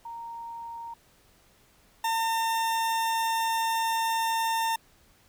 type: tone pair in turn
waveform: sine / 40% pulse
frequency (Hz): 928 / 905.8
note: A#5 / A#5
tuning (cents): -8 / -50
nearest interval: unison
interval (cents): 42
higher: first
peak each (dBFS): -36 / -24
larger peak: second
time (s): 0.05-0.94 / 2.04-4.76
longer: second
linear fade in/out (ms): 5
effects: pink hiss -61 dBFS RMS until 5.28 s